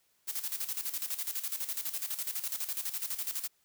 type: noise with tremolo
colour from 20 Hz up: blue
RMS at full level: -34 dBFS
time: 0.27-3.48 s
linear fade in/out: 20 ms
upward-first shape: square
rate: 12 Hz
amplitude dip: 70%
effects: white hiss -72 dBFS RMS until 3.64 s